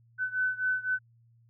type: beating tone pair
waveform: sine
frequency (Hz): 1508 / 1511.9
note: F#6 / F#6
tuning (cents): +32 / +37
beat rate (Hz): 3.9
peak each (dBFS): -29 / -31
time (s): 0.18-0.99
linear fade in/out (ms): 50
effects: added 116 Hz sine -59 dBFS peak until 1.49 s